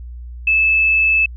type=tone; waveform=sine; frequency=2617 Hz; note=E7; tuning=13 cents flat; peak=-11 dBFS; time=0.47-1.26 s; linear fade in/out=5 ms; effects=added 60 Hz sine -29 dBFS peak until 1.36 s